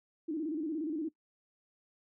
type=tone with vibrato; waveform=sine; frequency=311.1 Hz; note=D#4; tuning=in tune; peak=-32 dBFS; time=0.28-1.09 s; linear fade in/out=10 ms; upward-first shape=square; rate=17 Hz; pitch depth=96 cents each way; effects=noise-tail reverb RT60 0.1 s tail -19 dB re dry

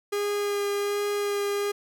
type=tone with vibrato; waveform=45% pulse; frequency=407.7 Hz; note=G#4; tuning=32 cents flat; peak=-25 dBFS; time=0.12-1.72 s; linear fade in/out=10 ms; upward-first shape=sine; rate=1.3 Hz; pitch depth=11 cents each way; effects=none

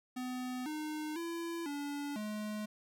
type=tone with pitch steps; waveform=square; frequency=252.2 / 306.1 / 336.8 / 287.1 / 211.9 Hz; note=B3 / D#4 / E4 / D4 / G#3; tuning=+36 / -28 / +37 / -39 / +35 cents; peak=-38 dBFS; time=0.16-2.66 s; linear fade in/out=10 ms; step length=500 ms; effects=none

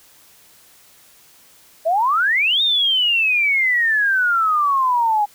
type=exponential two-way sweep; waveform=sine; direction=up then down; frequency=621 to 3729 to 816 Hz; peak=-14 dBFS; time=1.85-5.26 s; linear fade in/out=20 ms; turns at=2.62 s; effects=white hiss -50 dBFS RMS until 5.34 s

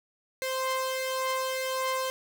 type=tone pair together; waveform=sawtooth; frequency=522 / 1045.7 Hz; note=C5 / C6; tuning=-4 / -1 cents; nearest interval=octave; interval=1203 cents; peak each=-26 / -29 dBFS; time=0.42-2.1 s; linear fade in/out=0 ms; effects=none

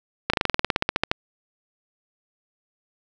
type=slowing click train; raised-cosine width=0.3 ms; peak=-3 dBFS; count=16; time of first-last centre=0.3-1.115 s; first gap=35 ms; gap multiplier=1.06; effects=none

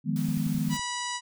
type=chord; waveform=sine; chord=F half-diminished seventh; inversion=third; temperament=equal; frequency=155.56 / 174.61 / 207.7 / 246.9 Hz; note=Eb3 / F3 / Ab3 / Cb4; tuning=0 / 0 / 0 / 0 cents; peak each=-29 / -33 / -30 / -31 dBFS; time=0.04-0.78 s; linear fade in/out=50 ms
type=noise; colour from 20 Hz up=white; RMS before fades=-44 dBFS; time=0.16-0.77 s; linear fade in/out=0 ms
type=clicks; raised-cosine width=5 ms; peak=-32 dBFS; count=8; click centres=0.288 / 0.374 / 0.467 / 0.547 / 0.583 / 0.687 / 0.742 / 0.794 s
type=harmonic tone; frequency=977 Hz; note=B5; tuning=19 cents flat; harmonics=1 / 2 / 3 / 4 / 5 / 6 / 7 / 8 / 9; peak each=-34 / -37 / -39 / -40 / -41 / -42 / -42 / -43 / -44 dBFS; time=0.69-1.21 s; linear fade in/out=50 ms
effects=none

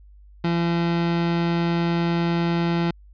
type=tone; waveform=30% pulse; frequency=170 Hz; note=F3; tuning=46 cents flat; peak=-17 dBFS; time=0.44-2.91 s; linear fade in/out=5 ms; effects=added 50 Hz sine -45 dBFS peak until 3.13 s + resampled to 11025 Hz

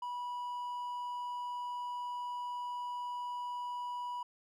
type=tone; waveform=triangle; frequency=978 Hz; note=B5; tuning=17 cents flat; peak=-35 dBFS; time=0.02-4.23 s; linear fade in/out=5 ms; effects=none

